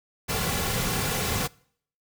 pink noise with comb filter, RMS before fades -27 dBFS, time 0.28-1.48 s, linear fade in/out 20 ms, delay 3.2 ms, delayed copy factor -0.55, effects noise-tail reverb RT60 0.6 s tail -24 dB re dry

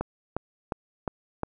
click train, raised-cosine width 1 ms, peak -14 dBFS, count 5, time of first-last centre 0.01-1.433 s, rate 2.81 Hz, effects none

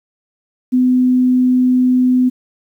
sine tone, 252.6 Hz, B3, 39 cents sharp, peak -9 dBFS, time 0.72-2.3 s, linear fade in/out 20 ms, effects 8-bit

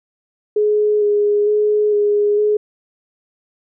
sine tone with vibrato, 417.4 Hz, G#4, 9 cents sharp, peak -12 dBFS, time 0.56-2.57 s, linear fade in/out 5 ms, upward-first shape square, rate 1.1 Hz, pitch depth 15 cents each way, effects none

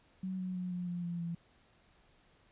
sine tone with pitch steps, 187.4 / 184.29 / 181.23 / 178.22 / 175.25 / 172.34 / 169.48 Hz, F#3 / F#3 / F#3 / F3 / F3 / F3 / E3, +22 / -7 / -36 / +35 / +6 / -23 / +48 cents, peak -35 dBFS, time 0.23-1.35 s, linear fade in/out 5 ms, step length 160 ms, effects pink hiss -67 dBFS RMS until 2.51 s + resampled to 8000 Hz

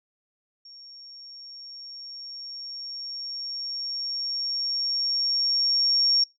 sine tone with level ramp, 5530 Hz, F8, 18 cents flat, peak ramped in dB -44 to -17 dBFS, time 0.65-6.24 s, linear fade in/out 5 ms, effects noise-tail reverb RT60 0.2 s tail -23 dB re dry

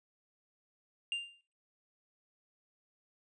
triangle tone with exponential decay, 2794 Hz, F7, in tune, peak -28 dBFS, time 1.12-1.41 s, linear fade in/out 1 ms, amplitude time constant 62 ms, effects noise-tail reverb RT60 0.4 s tail -17 dB re dry + resampled to 22050 Hz

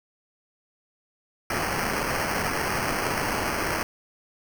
white noise with sample-and-hold, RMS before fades -27 dBFS, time 1.5-3.83 s, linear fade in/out 2 ms, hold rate 3675 Hz, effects none

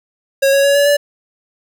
square tone with pitch steps, 547 / 554.6 / 562.4 / 570.2 / 578.2 Hz, C#5 / C#5 / C#5 / C#5 / D5, -23 / +1 / +25 / +49 / -27 cents, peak -10 dBFS, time 0.42-0.97 s, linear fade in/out 10 ms, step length 110 ms, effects none

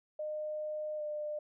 sine tone with pitch glide, 610 to 600.6 Hz, D#5 to D5, -34 to +39 cents, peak -35 dBFS, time 0.19-1.39 s, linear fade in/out 5 ms, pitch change -27 cents, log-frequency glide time 0.97-1.02 s, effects none

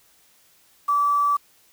sine tone with quantisation, 1155 Hz, D6, 29 cents flat, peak -17 dBFS, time 0.88-1.37 s, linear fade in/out 10 ms, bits 7, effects white hiss -58 dBFS RMS until 1.72 s

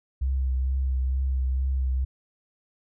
sine tone with vibrato, 65.4 Hz, C2, in tune, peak -22 dBFS, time 0.21-2.05 s, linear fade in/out 10 ms, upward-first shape triangle, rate 2.2 Hz, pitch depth 33 cents each way, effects none

